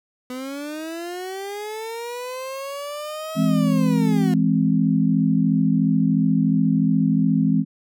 30% pulse linear two-way sweep, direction up then down, 248.9 to 650 to 352.8 Hz, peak -26 dBFS, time 0.3-4.34 s, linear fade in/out 2 ms, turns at 3.43 s
sine chord, E augmented, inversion none, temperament equal, 164.81 / 207.7 / 261.6 Hz, E3 / G#3 / B#3, 0 / 0 / 0 cents, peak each -20 dBFS, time 3.35-7.65 s, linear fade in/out 50 ms
effects none

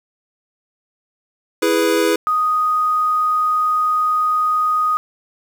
square chord, E major, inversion none, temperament equal, 329.6 / 415.3 / 493.9 Hz, E4 / G#4 / B4, 0 / 0 / 0 cents, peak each -19 dBFS, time 1.62-2.16 s, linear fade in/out 5 ms
sine tone, 1244.5 Hz, D#6, in tune, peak -14 dBFS, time 2.27-4.97 s, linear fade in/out 0 ms
effects 7-bit

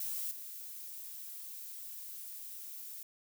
violet noise with level steps, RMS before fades -38 / -46 dBFS, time 0-3.03 s, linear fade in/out 2 ms, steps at 0.31 s, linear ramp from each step 2 ms, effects none

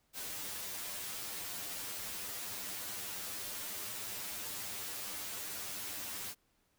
white noise with comb filter, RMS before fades -42 dBFS, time 0.13-6.35 s, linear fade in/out 50 ms, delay 10 ms, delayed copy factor +1, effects pink hiss -75 dBFS RMS until 6.78 s

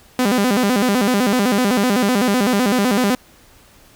sawtooth tone with vibrato, 225 Hz, A3, 39 cents sharp, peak -10 dBFS, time 0.19-3.15 s, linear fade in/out 2 ms, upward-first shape square, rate 7.9 Hz, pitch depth 200 cents each way, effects pink hiss -49 dBFS RMS until 3.95 s

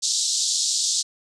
white band-pass noise, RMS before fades -23 dBFS, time 0.02-1.03 s, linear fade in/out 20 ms, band 3700 to 7900 Hz, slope 48 dB/octave, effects none

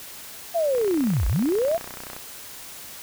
sine linear two-way sweep, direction down then up, 698.5 to 41.56 to 698.5 Hz, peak -19 dBFS, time 0.54-1.78 s, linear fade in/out 20 ms, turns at 1.27 s
click train, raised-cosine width 0.5 ms, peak -21 dBFS, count 45, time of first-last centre 0.75-2.165 s, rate 31.1 Hz
effects white hiss -40 dBFS RMS until 3.02 s

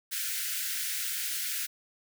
white high-pass noise, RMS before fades -33 dBFS, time 0.11-1.67 s, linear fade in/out 20 ms, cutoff 1400 Hz, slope 96 dB/octave, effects none

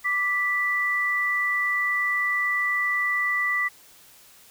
sine tone pair together, 1173 / 1972.7 Hz, D6 / B6, -2 / -2 cents, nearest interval major sixth, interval 900 cents, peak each -29 / -22 dBFS, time 0.04-3.69 s, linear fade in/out 20 ms, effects white hiss -52 dBFS RMS until 4.5 s

